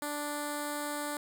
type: tone with notch filter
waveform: 5% pulse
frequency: 293.7 Hz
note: D4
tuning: in tune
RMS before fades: -36 dBFS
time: 0.02-1.17 s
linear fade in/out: 2 ms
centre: 2700 Hz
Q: 0.63
effects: none